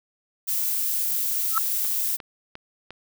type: noise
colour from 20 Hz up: violet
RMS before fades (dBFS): -25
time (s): 0.47-2.17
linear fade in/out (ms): 20
type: tone with exponential growth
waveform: sine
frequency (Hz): 1297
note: E6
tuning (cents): -28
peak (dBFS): -15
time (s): 1.51-1.58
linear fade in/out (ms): 1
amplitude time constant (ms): 15
type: click train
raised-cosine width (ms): 0.3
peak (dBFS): -22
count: 4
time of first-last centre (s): 1.85-2.906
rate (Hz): 2.84
effects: none